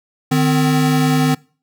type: tone pair together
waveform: square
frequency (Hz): 152.32 / 257.5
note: D#3 / C4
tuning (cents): -36 / -28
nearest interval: major sixth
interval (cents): 908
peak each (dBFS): -16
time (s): 0.31-1.35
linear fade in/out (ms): 10
effects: noise-tail reverb RT60 0.4 s tail -24 dB re dry